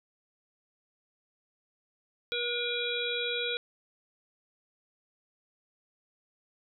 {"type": "harmonic tone", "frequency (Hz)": 480.5, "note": "B4", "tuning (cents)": -48, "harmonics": [1, 3, 5, 7, 8], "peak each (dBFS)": [-35, -38, -36, -35, -36], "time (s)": [2.32, 3.57], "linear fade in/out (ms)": 0, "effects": []}